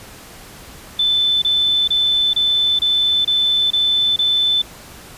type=tone bursts; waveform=sine; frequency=3520 Hz; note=A7; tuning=in tune; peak=-13 dBFS; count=8; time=0.99-4.619 s; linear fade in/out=5 ms; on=430 ms; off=27 ms; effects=pink hiss -39 dBFS RMS until 5.17 s + resampled to 32000 Hz